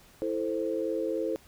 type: chord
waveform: sine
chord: A minor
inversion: second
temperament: equal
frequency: 329.6 / 440 / 523.3 Hz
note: E4 / A4 / C5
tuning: 0 / 0 / 0 cents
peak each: -32 dBFS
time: 0.22-1.36 s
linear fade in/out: 0 ms
effects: pink hiss -57 dBFS RMS until 1.47 s